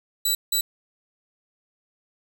15% pulse tone bursts at uneven times, 3951 Hz, B7, in tune, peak -13 dBFS, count 2, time 0.25-0.35 / 0.52-0.61 s, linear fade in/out 5 ms, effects none

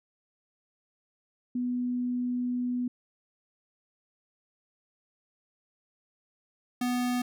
sine / square tone pair in turn, 246.9 / 246.9 Hz, B3 / B3, 0 / 0 cents, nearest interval unison, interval 0 cents, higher neither, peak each -27 dBFS, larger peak neither, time 1.55-2.88 / 6.81-7.22 s, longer first, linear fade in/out 5 ms, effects none

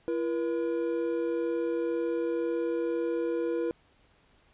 triangle tone pair together, 338 / 479.9 Hz, E4 / B4, +43 / -50 cents, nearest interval tritone, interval 607 cents, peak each -28 dBFS, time 0.08-3.71 s, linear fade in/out 0 ms, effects pink hiss -64 dBFS RMS until 4.53 s + resampled to 8000 Hz

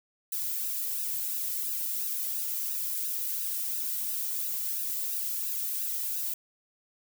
violet noise with flanger, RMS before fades -32 dBFS, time 0.32-6.34 s, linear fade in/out 5 ms, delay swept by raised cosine 0.9 to 1.86 ms, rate 2.9 Hz, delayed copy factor -0.6, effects none

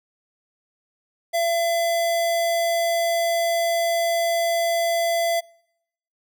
square tone, 675 Hz, E5, 41 cents sharp, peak -20 dBFS, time 1.33-5.41 s, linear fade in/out 20 ms, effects noise-tail reverb RT60 0.8 s tail -26 dB re dry

